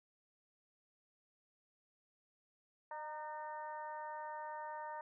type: harmonic tone with a mistuned harmonic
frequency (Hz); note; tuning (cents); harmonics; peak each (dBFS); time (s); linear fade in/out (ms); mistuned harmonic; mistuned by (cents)
303.5; D#4; -43; 2 / 3 / 4 / 5 / 6; -50 / -44 / -55 / -57 / -55; 2.91-5.01; 2; 3; +27
effects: none